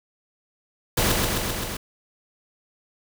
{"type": "noise with echo", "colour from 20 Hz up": "pink", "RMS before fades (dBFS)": -21, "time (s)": [0.97, 1.12], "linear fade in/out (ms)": 5, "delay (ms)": 130, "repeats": 5, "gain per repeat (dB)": -2, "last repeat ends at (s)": 1.77, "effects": []}